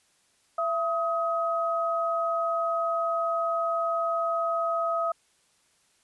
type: tone pair together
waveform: sine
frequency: 670 / 1264.8 Hz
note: E5 / D#6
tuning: +28 / +28 cents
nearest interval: major seventh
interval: 1100 cents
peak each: -27 dBFS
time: 0.58-5.12 s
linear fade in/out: 5 ms
effects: white hiss -66 dBFS RMS until 6.03 s + resampled to 24000 Hz